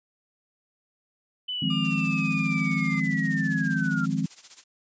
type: linear sweep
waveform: sine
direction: down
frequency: 3019 to 1369 Hz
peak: -28 dBFS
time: 1.48-4.06 s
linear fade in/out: 10 ms
type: chord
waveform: sine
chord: F minor seventh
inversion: third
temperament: equal with one note detuned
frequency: 155.56 / 174.61 / 207.7 / 260.7 Hz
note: Eb3 / F3 / Ab3 / C4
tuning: 0 / 0 / 0 / -6 cents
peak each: -29 dBFS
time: 1.62-4.26 s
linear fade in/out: 5 ms
type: tone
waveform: 40% pulse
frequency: 1200 Hz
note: D6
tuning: 37 cents sharp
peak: -36 dBFS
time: 1.7-3 s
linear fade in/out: 5 ms
type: noise with tremolo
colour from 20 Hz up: blue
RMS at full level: -39 dBFS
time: 1.84-4.64 s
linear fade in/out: 10 ms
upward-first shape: sine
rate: 15 Hz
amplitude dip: 80%
effects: resampled to 16000 Hz